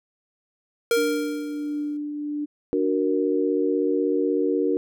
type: tone with exponential decay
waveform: square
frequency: 466.2 Hz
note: A#4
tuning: in tune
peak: -17 dBFS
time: 0.91-1.97 s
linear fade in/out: 2 ms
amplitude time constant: 230 ms
type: tone with tremolo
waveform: sine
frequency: 295.1 Hz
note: D4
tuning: 8 cents sharp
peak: -24 dBFS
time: 0.96-2.46 s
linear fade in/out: 20 ms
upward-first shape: triangle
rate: 1.5 Hz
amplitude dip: 40%
type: chord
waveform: sine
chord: D augmented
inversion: none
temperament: equal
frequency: 293.7 / 370 / 466.2 Hz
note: D4 / F#4 / A#4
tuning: 0 / 0 / 0 cents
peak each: -24 dBFS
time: 2.73-4.77 s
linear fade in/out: 0 ms
effects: none